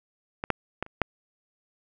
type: clicks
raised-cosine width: 0.5 ms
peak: -15 / -7 / -14 / -30 / -6 dBFS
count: 5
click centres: 0.439 / 0.503 / 0.826 / 0.864 / 1.017 s
effects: none